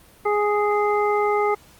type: harmonic tone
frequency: 415.3 Hz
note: G#4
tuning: in tune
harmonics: 1 / 2 / 3 / 5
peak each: -20 / -23 / -25 / -30 dBFS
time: 0.25-1.55 s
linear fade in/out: 10 ms
effects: pink hiss -51 dBFS RMS until 1.79 s + Opus 32 kbps